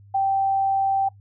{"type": "tone", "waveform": "sine", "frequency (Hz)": 780, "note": "G5", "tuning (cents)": -9, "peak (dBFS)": -18, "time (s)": [0.14, 1.09], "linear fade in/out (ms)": 10, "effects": ["noise-tail reverb RT60 0.1 s tail -20 dB re dry", "added 100 Hz sine -46 dBFS peak until 1.2 s"]}